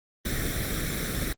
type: noise with comb filter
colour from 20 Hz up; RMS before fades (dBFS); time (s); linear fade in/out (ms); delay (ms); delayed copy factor
pink; -29; 0.25-1.33; 5; 0.53; +0.9
effects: Opus 24 kbps